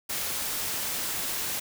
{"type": "noise", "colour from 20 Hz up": "white", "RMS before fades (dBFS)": -31, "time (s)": [0.09, 1.6], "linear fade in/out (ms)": 10, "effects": []}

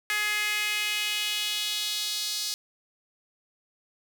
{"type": "tone with high-pass filter sweep", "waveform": "sawtooth", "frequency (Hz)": 420, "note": "G#4", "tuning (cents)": 19, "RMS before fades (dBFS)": -29, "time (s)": [0.1, 2.54], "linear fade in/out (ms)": 0, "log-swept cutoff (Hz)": [1900, 4600], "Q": 2.7, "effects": ["8-bit"]}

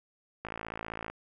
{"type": "click train", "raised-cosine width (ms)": 0.5, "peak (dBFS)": -22, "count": 37, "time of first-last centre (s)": [0.45, 1.1], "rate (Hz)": 55.4, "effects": []}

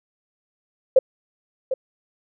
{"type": "tone with echo", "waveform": "sine", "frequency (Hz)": 523, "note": "C5", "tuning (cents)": -1, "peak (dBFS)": -8, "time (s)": [0.96, 0.99], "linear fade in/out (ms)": 5, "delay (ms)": 750, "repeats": 1, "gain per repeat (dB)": -11, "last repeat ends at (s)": 1.74, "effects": []}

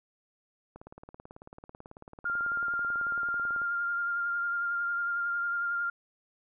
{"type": "click train", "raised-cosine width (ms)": 1, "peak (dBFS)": -32, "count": 53, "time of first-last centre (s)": [0.76, 3.617], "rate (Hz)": 18.2}
{"type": "tone with vibrato", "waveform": "sine", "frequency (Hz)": 1400, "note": "F6", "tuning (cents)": 4, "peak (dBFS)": -28, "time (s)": [2.25, 5.9], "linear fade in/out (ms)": 5, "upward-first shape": "sine", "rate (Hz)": 11, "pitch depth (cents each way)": 18}
{"effects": []}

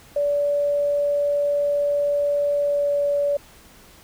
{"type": "tone with pitch glide", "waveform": "sine", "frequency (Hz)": [577, 573.7], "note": ["D5", "D5"], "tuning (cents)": [-31, -41], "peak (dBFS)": -18, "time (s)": [0.16, 3.37], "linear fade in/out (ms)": 5, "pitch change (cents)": -10, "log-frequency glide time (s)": [2.53, 3.03], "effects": ["pink hiss -49 dBFS RMS until 4.03 s"]}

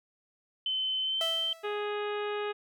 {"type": "tone with pitch glide", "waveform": "sine", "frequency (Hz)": [3060, 3115], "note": ["G7", "G7"], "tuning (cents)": [-42, -12], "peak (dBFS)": -28, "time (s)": [0.66, 1.53], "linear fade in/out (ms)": 2, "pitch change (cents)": 30, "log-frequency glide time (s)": [1.02, 1.25]}
{"type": "tone with exponential decay", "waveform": "sawtooth", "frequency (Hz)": 657, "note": "E5", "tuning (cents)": -6, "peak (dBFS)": -27, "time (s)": [1.21, 1.95], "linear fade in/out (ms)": 1, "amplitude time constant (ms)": 160}
{"type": "harmonic tone", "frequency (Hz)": 415.3, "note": "G#4", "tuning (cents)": 0, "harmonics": [1, 2, 3, 4, 5, 6, 7, 8, 9], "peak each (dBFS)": [-32, -40, -40, -43, -48, -45, -46, -53, -51], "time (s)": [1.63, 2.53], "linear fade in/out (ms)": 20}
{"effects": []}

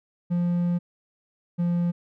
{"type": "tone pair in turn", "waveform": "triangle", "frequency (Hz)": [174.61, 173.5], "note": ["F3", "F3"], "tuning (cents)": [0, -11], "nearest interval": "unison", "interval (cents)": 11, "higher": "first", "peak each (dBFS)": -19, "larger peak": "neither", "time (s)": [[0.3, 0.79], [1.58, 1.92]], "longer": "first", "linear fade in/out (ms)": 20, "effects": []}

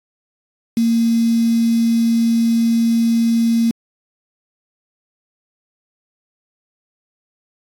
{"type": "tone with quantisation", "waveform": "sine", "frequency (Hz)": 230.1, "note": "A#3", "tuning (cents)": -22, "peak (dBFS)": -12, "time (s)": [0.77, 3.71], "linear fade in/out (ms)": 2, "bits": 5, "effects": ["AAC 64 kbps"]}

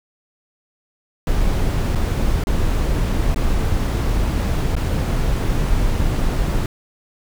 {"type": "noise with dropouts", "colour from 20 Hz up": "brown", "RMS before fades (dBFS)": -18, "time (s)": [1.27, 6.66], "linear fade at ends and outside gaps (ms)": 1, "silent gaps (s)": [[1.95, 1.956], [2.438, 2.47], [3.345, 3.36], [4.753, 4.765]], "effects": []}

